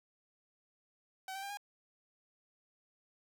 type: tone with pitch steps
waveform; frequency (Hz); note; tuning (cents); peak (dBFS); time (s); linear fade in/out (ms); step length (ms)
sawtooth; 761 / 778.8 / 797 / 815.6; F#5 / G5 / G5 / G#5; +48 / -12 / +28 / -32; -37; 1.28-1.572; 2; 73
effects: none